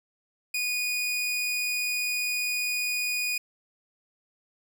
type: tone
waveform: sawtooth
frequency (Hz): 2465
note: D#7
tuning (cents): -17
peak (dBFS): -23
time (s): 0.54-3.38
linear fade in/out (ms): 5
effects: none